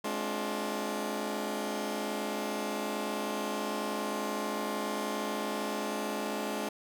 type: chord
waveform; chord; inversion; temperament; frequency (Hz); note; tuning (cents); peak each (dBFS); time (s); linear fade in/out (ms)
15% pulse; D half-diminished seventh; second; just; 211.4 / 264.3 / 293.7 / 352.4; Ab3 / C4 / D4 / F4; +31 / +18 / 0 / +16; -29 / -34 / -32 / -34; 0.04-6.69; 5
effects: none